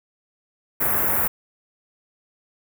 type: band-stop noise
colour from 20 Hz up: white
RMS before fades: -21 dBFS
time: 0.8-1.28 s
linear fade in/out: 10 ms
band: 1800 to 12000 Hz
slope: 24 dB/octave
effects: none